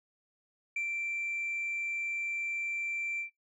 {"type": "tone with ADSR envelope", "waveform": "sine", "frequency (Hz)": 2349, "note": "D7", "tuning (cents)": 0, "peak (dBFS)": -28, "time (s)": [0.76, 3.3], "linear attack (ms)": 5, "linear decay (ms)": 87, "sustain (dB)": -3, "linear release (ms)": 110, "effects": ["noise-tail reverb RT60 0.2 s tail -25 dB re dry", "tanh soft clip ceiling -29 dBFS"]}